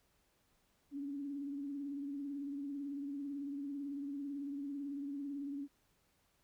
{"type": "tone with vibrato", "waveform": "sine", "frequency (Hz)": 282, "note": "C#4", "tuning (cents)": 30, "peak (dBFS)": -39, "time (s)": [0.91, 5.68], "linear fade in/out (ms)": 50, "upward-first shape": "sine", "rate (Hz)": 18, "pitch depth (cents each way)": 49, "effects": ["pink hiss -75 dBFS RMS until 6.43 s"]}